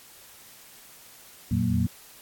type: tone cluster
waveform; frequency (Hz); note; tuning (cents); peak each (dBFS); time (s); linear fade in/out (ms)
sine; 83.8 / 87.4 / 116.5 / 185.4 / 232.5; E2 / F2 / A#2 / F#3 / A#3; +29 / +2 / -1 / +4 / -4; -35 / -30 / -26 / -27 / -27; 1.51-1.87; 5
effects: white hiss -50 dBFS RMS until 2.21 s + AAC 64 kbps